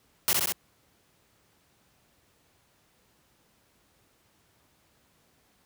white noise with echo, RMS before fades -23 dBFS, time 0.28-0.33 s, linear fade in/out 0 ms, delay 64 ms, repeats 3, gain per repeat -2 dB, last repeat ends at 0.522 s, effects pink hiss -66 dBFS RMS until 5.65 s + high-pass 60 Hz 12 dB/octave

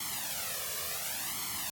white noise with flanger, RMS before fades -36 dBFS, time 0-1.7 s, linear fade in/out 5 ms, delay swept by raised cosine 0.92 to 1.76 ms, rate 0.69 Hz, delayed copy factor +0.9, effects high-pass 80 Hz 12 dB/octave + AAC 64 kbps

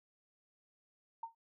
sine tone with exponential decay, 914 Hz, A#5, 34 cents flat, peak -36 dBFS, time 1.23-1.35 s, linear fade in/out 5 ms, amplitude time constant 24 ms, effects none

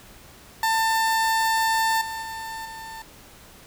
30% pulse tone with level steps, 894 Hz, A5, 27 cents sharp, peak -17 / -27 / -29 / -33 dBFS, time 0.63-3.02 s, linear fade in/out 2 ms, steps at 2.01 / 2.22 / 2.65 s, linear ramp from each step 5 ms, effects pink hiss -48 dBFS RMS until 3.66 s

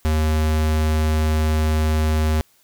square tone, 77.78 Hz, D#2, in tune, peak -17 dBFS, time 0.05-2.41 s, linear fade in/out 0 ms, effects white hiss -58 dBFS RMS until 2.63 s

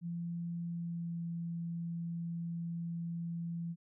sine tone with pitch glide, 170.6 to 168.93 Hz, F3 to E3, -40 to +43 cents, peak -36 dBFS, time 0.01-3.76 s, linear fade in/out 50 ms, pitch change -17 cents, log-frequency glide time 0.63-1.23 s, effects none

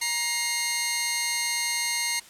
10% pulse tone pair together, 943 / 2126 Hz, A#5 / C7, +20 / +27 cents, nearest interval octave + major second, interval 1407 cents, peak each -23 / -16 dBFS, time 0.01-2.2 s, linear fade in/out 10 ms, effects white hiss -50 dBFS RMS until 2.29 s + low-pass 11000 Hz 12 dB/octave

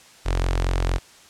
sawtooth tone with notch filter, 44.32 Hz, F1, 26 cents sharp, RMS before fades -22 dBFS, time 0.25-0.99 s, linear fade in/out 20 ms, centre 190 Hz, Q 1, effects white hiss -49 dBFS RMS until 1.29 s + low-pass 8000 Hz 12 dB/octave

